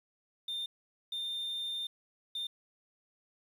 sine tone bursts at uneven times, 3612 Hz, A7, 45 cents sharp, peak -32 dBFS, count 3, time 0.48-0.66 / 1.12-1.87 / 2.35-2.47 s, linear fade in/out 5 ms, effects tanh soft clip ceiling -33 dBFS + 10-bit

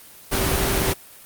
sine tone in noise, 386.6 Hz, G4, 24 cents flat, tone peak -28 dBFS, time 0.31-0.94 s, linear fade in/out 20 ms, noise pink, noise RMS -21 dBFS, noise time 0.31-0.94 s, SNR -10 dB, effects white hiss -45 dBFS RMS until 1.25 s + Opus 32 kbps

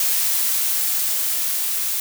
blue noise with level ramp, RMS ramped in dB -19 to -23 dBFS, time 0-2 s, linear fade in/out 2 ms, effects none

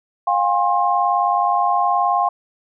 sine tone cluster, 707 / 806 / 1065 Hz, F5 / G5 / C6, +21 / +48 / +30 cents, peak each -19 dBFS, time 0.27-2.29 s, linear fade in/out 5 ms, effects none

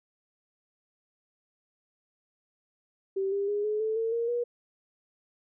sine tone with pitch steps, 387.5 / 399.5 / 412 / 424.8 / 438 / 451.6 / 465.6 / 480.1 Hz, G4 / G4 / G#4 / G#4 / A4 / A4 / A#4 / B4, -20 / +33 / -14 / +39 / -8 / +45 / -2 / -49 cents, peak -26 dBFS, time 3.16-4.44 s, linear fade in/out 10 ms, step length 160 ms, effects none

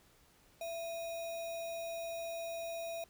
sine tone with sample-and-hold, 668 Hz, E5, 23 cents sharp, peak -38 dBFS, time 0.61-3.04 s, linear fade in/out 2 ms, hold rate 3150 Hz, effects pink hiss -66 dBFS RMS until 3.09 s

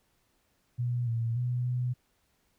sine tone with pitch steps, 121.7 / 115.4 / 123.3 / 124.3 Hz, B2 / A#2 / B2 / B2, -25 / -17 / -2 / +12 cents, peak -27 dBFS, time 0.78-1.94 s, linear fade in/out 20 ms, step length 290 ms, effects pink hiss -72 dBFS RMS until 2.58 s

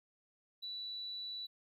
triangle tone, 3951 Hz, B7, in tune, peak -37 dBFS, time 0.62-1.47 s, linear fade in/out 20 ms, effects tanh soft clip ceiling -39 dBFS

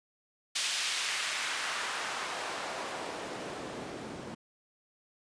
white noise with band-pass filter sweep, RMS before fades -36 dBFS, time 0.55-4.35 s, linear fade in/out 10 ms, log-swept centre 3500 to 210 Hz, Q 0.87, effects resampled to 22050 Hz

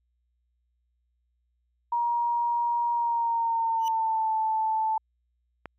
sine tone with pitch glide, 947 to 878.5 Hz, A#5 to A5, +27 to -3 cents, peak -23 dBFS, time 1.92-4.98 s, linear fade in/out 5 ms, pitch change -130 cents, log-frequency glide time 2.92-4.33 s
30% pulse tone with exponential growth, 2962 Hz, F#7, 1 cent sharp, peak -31 dBFS, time 3.78-3.88 s, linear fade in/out 0 ms, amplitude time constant 21 ms
click, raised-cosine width 0.5 ms, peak -22 dBFS, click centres 5.657 s
effects added 60 Hz sine -70 dBFS peak until 5.78 s

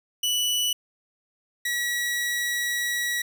sawtooth tone pair in turn, 2960 / 1926.8 Hz, F#7 / B6, 0 / -43 cents, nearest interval perfect fifth, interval 743 cents, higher first, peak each -19 / -21 dBFS, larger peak first, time 0.23-0.73 / 1.65-3.22 s, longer second, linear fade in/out 5 ms, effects none

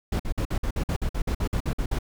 brown noise bursts, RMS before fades -25 dBFS, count 15, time 0.12-1.988 s, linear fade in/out 5 ms, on 76 ms, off 52 ms, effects none

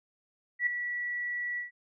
sine tone with ADSR envelope, 1945 Hz, B6, 27 cents flat, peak -22 dBFS, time 0.59-1.71 s, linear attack 77 ms, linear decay 3 ms, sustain -9 dB, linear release 130 ms, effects none

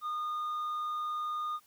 sine tone with tanh clipping, 1223 Hz, D#6, 30 cents flat, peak -33 dBFS, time 0.01-1.6 s, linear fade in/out 50 ms, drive 3 dB, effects white hiss -65 dBFS RMS until 1.66 s

